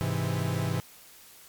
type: chord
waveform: 45% pulse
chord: Ab augmented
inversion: none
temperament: equal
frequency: 103.83 / 130.81 / 164.81 Hz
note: Ab2 / C3 / E3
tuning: 0 / 0 / 0 cents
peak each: -31 dBFS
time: 0.01-0.8 s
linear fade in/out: 0 ms
effects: white hiss -52 dBFS RMS until 1.48 s + MP3 96 kbps